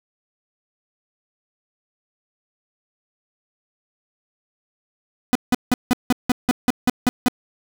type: tone bursts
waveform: 45% pulse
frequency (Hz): 248.6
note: B3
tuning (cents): +12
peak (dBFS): -13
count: 11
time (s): 5.33-7.283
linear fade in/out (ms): 0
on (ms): 23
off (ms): 170
effects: none